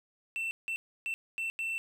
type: tone bursts at uneven times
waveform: triangle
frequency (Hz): 2684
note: E7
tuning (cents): +31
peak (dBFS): -30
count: 5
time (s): 0.36-0.51 / 0.68-0.76 / 1.06-1.14 / 1.38-1.5 / 1.59-1.78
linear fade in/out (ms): 0
effects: none